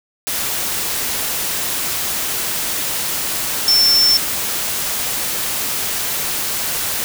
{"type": "tone in noise", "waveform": "sine", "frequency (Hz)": 5380, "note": "E8", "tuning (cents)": 34, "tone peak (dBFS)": -10, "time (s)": [3.68, 4.17], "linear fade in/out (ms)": 0, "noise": "white", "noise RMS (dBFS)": -21, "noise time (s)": [0.27, 7.04], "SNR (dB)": 8, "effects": []}